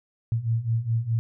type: beating tone pair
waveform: sine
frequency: 111.8 / 116.6 Hz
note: A2 / A#2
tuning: +28 / +1 cents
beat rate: 4.8 Hz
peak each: -27 / -24 dBFS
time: 0.32-1.19 s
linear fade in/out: 0 ms
effects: none